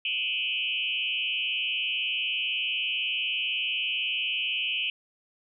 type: tone with frequency modulation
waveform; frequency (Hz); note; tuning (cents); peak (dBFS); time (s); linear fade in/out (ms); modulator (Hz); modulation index
sine; 2780; F7; -9; -26; 0.05-4.9; 2; 126; 2.6
effects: none